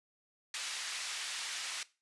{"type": "band-pass noise", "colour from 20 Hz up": "pink", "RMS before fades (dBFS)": -40, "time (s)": [0.54, 1.83], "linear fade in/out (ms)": 2, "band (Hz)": [2000, 8000], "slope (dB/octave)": 12, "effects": ["noise-tail reverb RT60 0.3 s tail -19 dB re dry", "resampled to 24000 Hz"]}